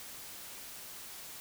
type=silence; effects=white hiss -47 dBFS RMS until 1.4 s